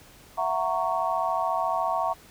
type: chord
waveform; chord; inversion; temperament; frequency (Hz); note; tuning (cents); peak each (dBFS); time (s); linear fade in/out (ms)
sine; F# dominant seventh; third; just; 666 / 740 / 925 / 1110; E5 / F#5 / A#5 / C#6; +18 / 0 / -14 / +2; -29; 0.37-2.14; 20
effects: pink hiss -52 dBFS RMS until 2.3 s